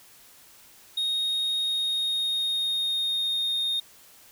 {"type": "tone with pitch glide", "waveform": "triangle", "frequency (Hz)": [3729, 3688], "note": ["A#7", "A#7"], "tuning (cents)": [0, -19], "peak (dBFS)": -23, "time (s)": [0.97, 3.8], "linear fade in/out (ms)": 5, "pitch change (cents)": -19, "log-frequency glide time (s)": [1.56, 3.56], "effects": ["white hiss -53 dBFS RMS until 4.31 s"]}